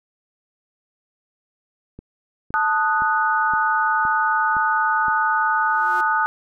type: click train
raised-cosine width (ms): 3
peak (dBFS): -24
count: 7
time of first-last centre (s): 1.99-5.083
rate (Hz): 1.94
type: chord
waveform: sine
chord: D# diminished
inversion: second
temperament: equal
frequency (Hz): 880 / 1244.5 / 1480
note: A5 / D#6 / F#6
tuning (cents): 0 / 0 / 0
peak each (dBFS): -21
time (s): 2.54-6.26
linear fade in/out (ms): 0
type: tone with exponential growth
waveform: sawtooth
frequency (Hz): 355.9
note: F4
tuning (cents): +33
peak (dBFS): -29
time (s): 5.45-6.01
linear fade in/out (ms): 5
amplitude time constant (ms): 120
effects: none